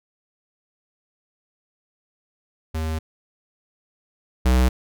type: tone pair in turn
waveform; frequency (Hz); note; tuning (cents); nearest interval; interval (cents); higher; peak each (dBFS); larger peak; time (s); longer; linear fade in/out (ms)
square; 79.5 / 63.03; D#2 / B1; +38 / +36; major third; 402; first; -24 / -15; second; 2.74-2.99 / 4.45-4.69; first; 10
effects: none